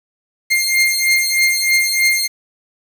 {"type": "beating tone pair", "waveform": "sawtooth", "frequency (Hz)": [2114, 2117.2], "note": ["C7", "C7"], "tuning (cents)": [17, 20], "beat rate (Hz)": 3.2, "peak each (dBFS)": [-12, -13], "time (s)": [0.5, 2.28], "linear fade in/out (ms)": 20, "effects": ["7-bit"]}